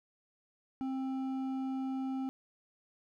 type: tone with hard clipping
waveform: triangle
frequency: 264.3 Hz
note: C4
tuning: 18 cents sharp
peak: -35 dBFS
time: 0.81-2.29 s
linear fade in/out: 0 ms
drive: 11 dB
effects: none